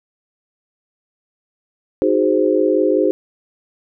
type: chord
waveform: sine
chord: Ab dominant seventh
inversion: second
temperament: equal with one note detuned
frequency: 311.1 / 370 / 415.3 / 521.4 Hz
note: Eb4 / Gb4 / Ab4 / C5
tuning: 0 / 0 / 0 / -6 cents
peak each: -18 dBFS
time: 2.02-3.11 s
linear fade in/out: 0 ms
effects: none